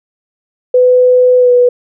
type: tone with pitch glide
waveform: sine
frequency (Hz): 501 to 491.5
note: B4 to B4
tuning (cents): +25 to -8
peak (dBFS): -4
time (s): 0.74-1.69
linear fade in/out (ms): 5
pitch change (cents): -33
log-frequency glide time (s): 1.38-1.51
effects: none